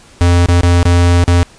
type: tone with dropouts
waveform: square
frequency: 87.31 Hz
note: F2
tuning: in tune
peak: -7 dBFS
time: 0.21-1.43 s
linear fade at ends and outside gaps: 0 ms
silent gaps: 0.46-0.486 / 0.61-0.633 / 0.829-0.854 / 1.24-1.279 s
effects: pink hiss -42 dBFS RMS until 1.58 s + resampled to 22050 Hz